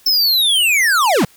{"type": "linear sweep", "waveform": "square", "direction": "down", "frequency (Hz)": [5340, 130.81], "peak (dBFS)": -12, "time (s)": [0.06, 1.25], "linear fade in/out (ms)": 5, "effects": ["white hiss -49 dBFS RMS until 1.36 s"]}